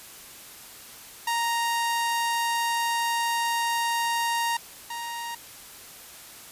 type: tone pair in turn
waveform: sawtooth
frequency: 932.3 / 936.2 Hz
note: A#5 / A#5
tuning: 0 / +7 cents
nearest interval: unison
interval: 7 cents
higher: second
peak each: -20 / -28 dBFS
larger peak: first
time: 1.27-4.57 / 4.9-5.35 s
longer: first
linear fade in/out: 5 ms
effects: white hiss -45 dBFS RMS until 6.51 s + resampled to 32000 Hz